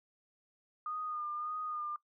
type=tone with vibrato; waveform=sine; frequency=1222 Hz; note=D#6; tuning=32 cents flat; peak=-36 dBFS; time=0.86-1.96 s; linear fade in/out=2 ms; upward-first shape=sine; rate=1.7 Hz; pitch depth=33 cents each way; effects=noise-tail reverb RT60 0.1 s tail -19 dB re dry